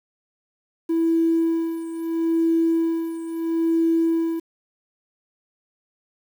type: tone with tremolo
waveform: triangle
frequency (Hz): 329.6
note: E4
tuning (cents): 0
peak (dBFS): -12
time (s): 0.89-4.4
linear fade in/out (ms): 10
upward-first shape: sine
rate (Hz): 0.75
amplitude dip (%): 80
effects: tanh soft clip ceiling -14 dBFS + 8-bit